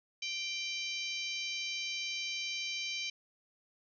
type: harmonic tone with a mistuned harmonic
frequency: 786 Hz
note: G5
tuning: 4 cents sharp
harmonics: 3 / 4 / 5 / 6 / 7 / 8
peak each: -39 / -41 / -43 / -45 / -46 / -47 dBFS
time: 0.22-3.1 s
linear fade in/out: 5 ms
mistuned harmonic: 4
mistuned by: -33 cents
effects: none

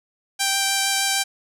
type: tone with vibrato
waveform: 5% pulse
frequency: 784 Hz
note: G5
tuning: in tune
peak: -7 dBFS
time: 0.39-1.24 s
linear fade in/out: 20 ms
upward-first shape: triangle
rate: 6.5 Hz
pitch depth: 10 cents each way
effects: none

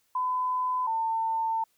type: tone pair in turn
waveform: sine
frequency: 1009 / 898.7 Hz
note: B5 / A5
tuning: +37 / +36 cents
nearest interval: major second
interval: 201 cents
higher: first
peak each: -25 dBFS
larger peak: neither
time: 0.15-0.87 / 0.87-1.64 s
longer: second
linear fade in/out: 5 ms
effects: white hiss -70 dBFS RMS until 1.77 s

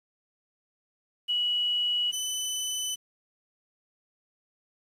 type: tone pair in turn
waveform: sine / 20% pulse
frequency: 2930 / 3009 Hz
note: F#7 / F#7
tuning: -18 / +28 cents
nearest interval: unison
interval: 46 cents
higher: second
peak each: -24 dBFS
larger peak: neither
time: 1.28-2.12 / 2.12-2.96 s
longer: neither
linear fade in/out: 20 ms
effects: resampled to 32000 Hz + 9-bit

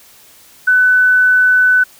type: tone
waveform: sine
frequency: 1500 Hz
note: F#6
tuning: 23 cents sharp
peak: -7 dBFS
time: 0.67-1.84 s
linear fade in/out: 10 ms
effects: white hiss -44 dBFS RMS until 1.99 s

